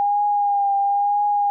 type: tone with vibrato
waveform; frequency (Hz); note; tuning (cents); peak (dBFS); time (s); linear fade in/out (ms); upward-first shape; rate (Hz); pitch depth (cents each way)
sine; 811; G#5; -41; -16; 0-1.5; 0; triangle; 1; 32
effects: none